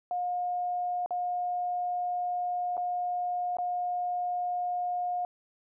sine tone with dropouts, 715 Hz, F5, 41 cents sharp, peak -28 dBFS, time 0.11-5.25 s, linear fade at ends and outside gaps 1 ms, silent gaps 1.061-1.107 / 2.769-2.777 / 3.569-3.585 s, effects none

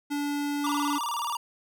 square tone, 288.8 Hz, D4, 29 cents flat, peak -28 dBFS, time 0.1-0.99 s, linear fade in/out 20 ms
square tone with vibrato, 1051 Hz, C6, 7 cents sharp, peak -29 dBFS, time 0.64-1.37 s, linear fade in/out 5 ms, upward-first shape square, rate 19 Hz, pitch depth 190 cents each way
effects none

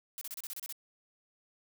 blue noise bursts, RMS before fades -41 dBFS, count 9, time 0.18-0.725 s, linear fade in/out 0 ms, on 33 ms, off 31 ms, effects none

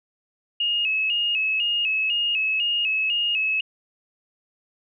sine tone with vibrato, 2713 Hz, E7, 49 cents sharp, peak -20 dBFS, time 0.6-3.61 s, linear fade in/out 5 ms, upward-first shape square, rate 2 Hz, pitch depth 85 cents each way, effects none

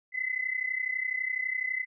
sine tone pair together, 2010 / 2042 Hz, B6 / C7, +30 / -43 cents, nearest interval unison, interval 27 cents, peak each -32 / -31 dBFS, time 0.12-1.86 s, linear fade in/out 50 ms, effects none

